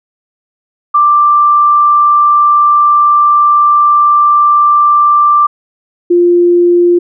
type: tone pair in turn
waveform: sine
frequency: 1179 / 349.5 Hz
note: D6 / F4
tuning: +6 / +1 cents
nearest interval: octave + major sixth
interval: 2105 cents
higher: first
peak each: -4 dBFS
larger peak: neither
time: 0.94-5.47 / 6.1-6.99 s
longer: first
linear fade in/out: 10 ms
effects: none